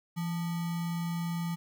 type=tone with sample-and-hold; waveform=sine; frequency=168.9 Hz; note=E3; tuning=42 cents sharp; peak=-30 dBFS; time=0.16-1.56 s; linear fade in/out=20 ms; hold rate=1050 Hz; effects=none